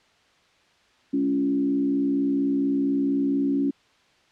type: tone with frequency modulation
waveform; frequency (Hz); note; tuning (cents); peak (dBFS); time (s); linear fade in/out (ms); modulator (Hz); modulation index
sine; 278.5; C#4; +8; -20; 1.13-3.71; 10; 64.3; 0.66
effects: white hiss -60 dBFS RMS until 4.31 s + low-pass 4000 Hz 12 dB/octave